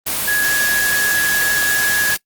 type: tone in noise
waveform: sine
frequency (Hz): 1673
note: G#6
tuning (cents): +12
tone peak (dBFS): -15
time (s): 0.27-2.15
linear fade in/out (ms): 10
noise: white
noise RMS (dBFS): -20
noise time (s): 0.06-2.17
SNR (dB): +2
effects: noise-tail reverb RT60 0.1 s tail -23 dB re dry + Opus 24 kbps